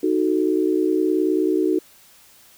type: chord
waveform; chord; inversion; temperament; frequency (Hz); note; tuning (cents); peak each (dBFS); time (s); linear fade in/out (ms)
sine; D# diminished; none; equal; 311.1 / 370 / 440; D#4 / F#4 / A4; 0 / 0 / 0; -20 / -20 / -25; 0.03-1.79; 5
effects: white hiss -51 dBFS RMS until 2.57 s